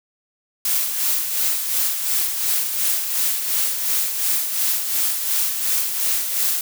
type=noise with tremolo; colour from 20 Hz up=blue; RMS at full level=-19 dBFS; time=0.65-6.61 s; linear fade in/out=2 ms; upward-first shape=sine; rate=2.8 Hz; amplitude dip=50%; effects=none